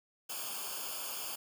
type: noise with comb filter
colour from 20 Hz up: white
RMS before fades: -40 dBFS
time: 0.29-1.36 s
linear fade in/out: 10 ms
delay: 0.51 ms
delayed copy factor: -0.9
effects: none